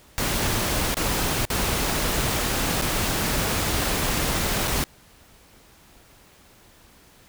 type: noise with dropouts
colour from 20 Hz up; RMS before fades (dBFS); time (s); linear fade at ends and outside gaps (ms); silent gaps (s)
pink; -24; 0.18-4.84; 0; 0.943-0.969 / 1.452-1.502 / 2.814-2.821 / 4.674-4.679
effects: pink hiss -53 dBFS RMS until 7.28 s